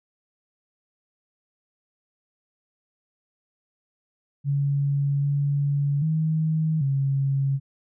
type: tone with pitch steps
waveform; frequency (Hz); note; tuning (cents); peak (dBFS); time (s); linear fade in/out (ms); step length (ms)
sine; 141.1 / 142.4 / 157.9 / 137.3; C#3 / C#3 / D#3 / C#3; +31 / +47 / +26 / -16; -20; 4.44-7.6; 50; 790
effects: none